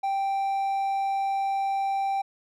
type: tone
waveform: triangle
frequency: 784 Hz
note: G5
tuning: in tune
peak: -22 dBFS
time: 0.03-2.22 s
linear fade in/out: 10 ms
effects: none